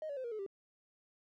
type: tone with pitch steps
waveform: triangle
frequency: 623 / 568 / 517.9 / 472.1 / 430.5 / 392.5 Hz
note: D#5 / C#5 / C5 / A#4 / A4 / G4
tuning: +2 / +42 / -18 / +22 / -38 / +2 cents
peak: -35 dBFS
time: 0.02-0.464 s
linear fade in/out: 2 ms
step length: 74 ms
effects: tanh soft clip ceiling -35 dBFS